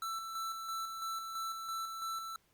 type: tone with tremolo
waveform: square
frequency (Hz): 1329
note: E6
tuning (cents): +14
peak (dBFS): -37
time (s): 0.02-2.36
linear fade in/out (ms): 2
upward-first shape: square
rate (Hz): 3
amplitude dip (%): 40
effects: pink hiss -72 dBFS RMS until 2.53 s + Opus 48 kbps

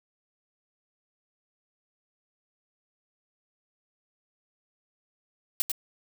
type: noise with echo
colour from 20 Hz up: blue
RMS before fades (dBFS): -25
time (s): 5.6-5.62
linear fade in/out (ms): 0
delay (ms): 97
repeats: 1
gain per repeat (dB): -4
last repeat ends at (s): 5.717
effects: none

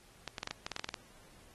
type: clicks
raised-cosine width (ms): 0.2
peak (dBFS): -20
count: 12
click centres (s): 0.277 / 0.382 / 0.431 / 0.474 / 0.51 / 0.665 / 0.717 / 0.764 / 0.795 / 0.844 / 0.89 / 0.942
effects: pink hiss -61 dBFS RMS until 1.54 s + AAC 32 kbps

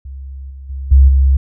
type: tone with level steps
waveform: sine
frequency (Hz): 67.3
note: C2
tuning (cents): +49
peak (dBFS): -26 / -29 / -21 / -3 / -7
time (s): 0.05-1.37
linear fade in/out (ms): 5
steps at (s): 0.5 / 0.69 / 0.91 / 1.08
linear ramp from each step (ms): 10
effects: none

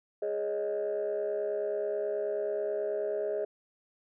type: chord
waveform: sine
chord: Ab suspended fourth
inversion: none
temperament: just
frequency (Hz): 415.3 / 553.7 / 623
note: Ab4 / Db5 / Eb5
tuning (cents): 0 / -2 / +2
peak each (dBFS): -31 / -36 / -32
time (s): 0.22-3.45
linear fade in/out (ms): 5
effects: tanh soft clip ceiling -24 dBFS

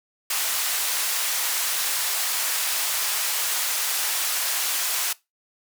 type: band-pass noise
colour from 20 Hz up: white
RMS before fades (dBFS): -25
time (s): 0.3-5.13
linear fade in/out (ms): 5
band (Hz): 790 to 16000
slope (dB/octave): 12
effects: noise-tail reverb RT60 0.2 s tail -20 dB re dry

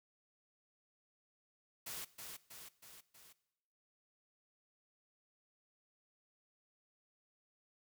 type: noise with echo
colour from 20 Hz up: white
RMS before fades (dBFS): -45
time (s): 1.86-2.05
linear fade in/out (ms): 10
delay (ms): 320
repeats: 4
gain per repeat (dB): -4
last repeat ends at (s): 3.33
effects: noise-tail reverb RT60 0.9 s tail -19 dB re dry

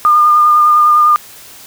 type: tone with vibrato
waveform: sine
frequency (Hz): 1211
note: D#6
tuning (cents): -47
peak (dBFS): -5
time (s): 0.05-1.16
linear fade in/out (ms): 0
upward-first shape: triangle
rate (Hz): 9.9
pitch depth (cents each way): 21
effects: white hiss -36 dBFS RMS until 1.66 s

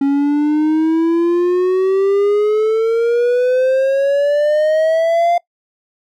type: exponential sweep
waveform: triangle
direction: up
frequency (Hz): 275.6 to 698.5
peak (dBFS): -9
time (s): 0.01-5.38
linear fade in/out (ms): 5
effects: noise-tail reverb RT60 0.1 s tail -21 dB re dry

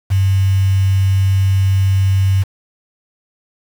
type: tone with quantisation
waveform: sine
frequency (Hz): 96.4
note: G2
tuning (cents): -28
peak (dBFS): -10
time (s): 0.1-2.44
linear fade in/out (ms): 20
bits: 5
effects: none

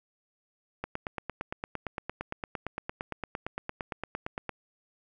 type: click train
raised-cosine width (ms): 0.5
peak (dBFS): -18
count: 33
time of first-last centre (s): 0.84-4.493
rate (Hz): 8.76
effects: none

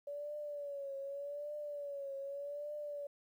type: tone with vibrato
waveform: sine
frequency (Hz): 571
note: D5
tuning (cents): -49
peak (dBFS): -40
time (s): 0.07-3.07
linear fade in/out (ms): 5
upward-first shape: triangle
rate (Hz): 0.84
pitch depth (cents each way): 78
effects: 12-bit

